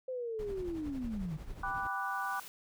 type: linear sweep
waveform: sine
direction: down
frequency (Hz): 523 to 146.83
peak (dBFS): -35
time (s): 0.08-1.37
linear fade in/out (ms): 5
type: noise with tremolo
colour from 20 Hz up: brown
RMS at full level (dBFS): -42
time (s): 0.39-1.87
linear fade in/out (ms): 0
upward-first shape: triangle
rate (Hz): 11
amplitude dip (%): 65
type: noise with exponential growth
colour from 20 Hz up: white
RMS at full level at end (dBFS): -48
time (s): 1.05-2.48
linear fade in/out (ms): 0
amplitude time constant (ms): 310
type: chord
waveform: sine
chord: G major seventh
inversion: none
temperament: equal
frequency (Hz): 784 / 987.8 / 1174.7 / 1480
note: G5 / B5 / D6 / F#6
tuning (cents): 0 / 0 / 0 / 0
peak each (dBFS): -39 / -40 / -38 / -38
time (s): 1.63-2.4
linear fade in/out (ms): 5
effects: none